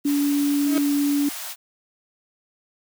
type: high-pass noise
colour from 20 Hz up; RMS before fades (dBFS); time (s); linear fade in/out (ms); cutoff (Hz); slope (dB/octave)
white; -33; 0.04-1.56; 50; 590; 96
type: tone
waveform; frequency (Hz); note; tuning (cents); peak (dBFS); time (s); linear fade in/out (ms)
sine; 286.6; D4; -42; -18; 0.05-1.29; 5
type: tone with exponential growth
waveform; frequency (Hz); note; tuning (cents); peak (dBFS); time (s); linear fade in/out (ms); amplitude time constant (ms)
35% pulse; 318.4; D#4; +40; -18; 0.58-0.78; 0; 42
effects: none